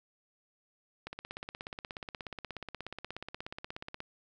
click train, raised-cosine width 0.3 ms, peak -24 dBFS, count 50, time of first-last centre 1.07-4.004 s, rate 16.7 Hz, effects none

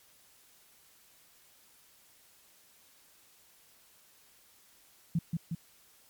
sine tone with echo, 166.4 Hz, E3, 17 cents sharp, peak -25 dBFS, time 5.15-5.19 s, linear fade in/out 5 ms, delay 180 ms, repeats 2, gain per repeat -3 dB, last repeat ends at 5.55 s, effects white hiss -62 dBFS RMS until 6.09 s + MP3 96 kbps

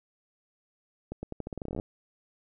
accelerating click train, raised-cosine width 2 ms, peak -22 dBFS, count 17, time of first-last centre 1.12-1.799 s, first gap 110 ms, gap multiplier 0.85, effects none

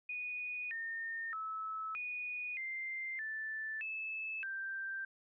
sine tone with pitch steps, 2472 / 1823 / 1301 / 2468 / 2091 / 1760 / 2613 / 1571 Hz, D#7 / A#6 / E6 / D#7 / C7 / A6 / E7 / G6, -12 / -39 / -23 / -15 / -2 / 0 / -16 / +3 cents, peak -38 dBFS, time 0.09-5.05 s, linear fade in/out 5 ms, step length 620 ms, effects none

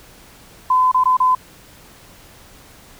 sine tone with dropouts, 1017 Hz, C6, 50 cents flat, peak -11 dBFS, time 0.7-1.35 s, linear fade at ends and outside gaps 5 ms, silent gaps 0.916-0.944 / 1.038-1.055 / 1.169-1.201 s, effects pink hiss -45 dBFS RMS until 2.99 s

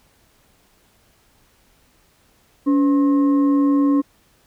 sine tone with frequency modulation, 282.8 Hz, C#4, 35 cents sharp, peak -13 dBFS, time 2.66-4.02 s, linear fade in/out 20 ms, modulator 789 Hz, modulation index 0.32, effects pink hiss -58 dBFS RMS until 4.46 s

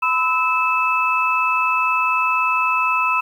sine tone cluster, 1005 / 1301 / 2618 Hz, B5 / E6 / E7, +30 / -23 / -13 cents, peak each -20 dBFS, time 0.02-3.21 s, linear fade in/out 10 ms, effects 8-bit

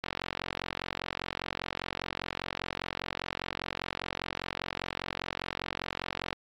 click train, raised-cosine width 0.3 ms, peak -15 dBFS, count 284, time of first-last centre 0.04-6.329 s, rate 45 Hz, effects AAC 64 kbps

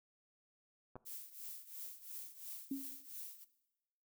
clicks, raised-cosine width 1 ms, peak -36 dBFS, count 2, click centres 0.956 / 0.964 s
violet noise with tremolo, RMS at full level -46 dBFS, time 1.05-3.45 s, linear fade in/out 20 ms, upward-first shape triangle, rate 2.9 Hz, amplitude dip 85%
sine tone with exponential decay, 271.6 Hz, C#4, 35 cents flat, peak -34 dBFS, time 2.71-2.99 s, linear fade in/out 5 ms, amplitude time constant 59 ms
effects noise-tail reverb RT60 1.0 s tail -18 dB re dry

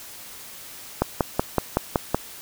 click train, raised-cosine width 1 ms, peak -4 dBFS, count 7, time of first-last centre 1.02-2.146 s, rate 5.33 Hz, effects white hiss -41 dBFS RMS until 2.41 s

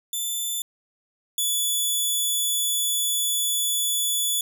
10% pulse tone pair in turn, 3520 / 3440 Hz, A7 / A7, 0 / -40 cents, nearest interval unison, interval 40 cents, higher first, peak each -18 / -14 dBFS, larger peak second, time 0.13-0.62 / 1.38-4.41 s, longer second, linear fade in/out 2 ms, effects none

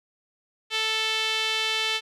sawtooth tone with band-pass filter, 440 Hz, A4, in tune, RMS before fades -26 dBFS, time 0.7-2.01 s, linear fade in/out 50 ms, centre 3200 Hz, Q 2.5, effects none

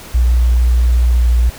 sine tone with pitch glide, 60.3 to 59.5 Hz, B1 to A#1, -41 to +36 cents, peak -8 dBFS, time 0.14-1.5 s, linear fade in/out 10 ms, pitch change -23 cents, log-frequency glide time 1.09-1.33 s, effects pink hiss -34 dBFS RMS until 1.58 s

